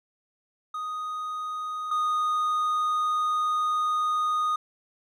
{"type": "tone pair in turn", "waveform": "triangle", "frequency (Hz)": [1244.5, 1236.6], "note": ["D#6", "D#6"], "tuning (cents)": [0, -11], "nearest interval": "unison", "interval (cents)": 11, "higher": "first", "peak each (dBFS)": [-28, -21], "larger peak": "second", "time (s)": [[0.74, 1.91], [1.91, 4.56]], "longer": "second", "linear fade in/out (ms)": 5, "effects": []}